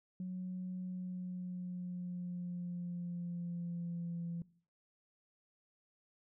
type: tone with pitch glide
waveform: sine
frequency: 183.3 to 170.04 Hz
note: F#3 to F3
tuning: -16 to -46 cents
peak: -37 dBFS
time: 0.2-4.42 s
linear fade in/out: 2 ms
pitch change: -130 cents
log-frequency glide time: 0.8-4.27 s
effects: noise-tail reverb RT60 0.5 s tail -21 dB re dry + tanh soft clip ceiling -34 dBFS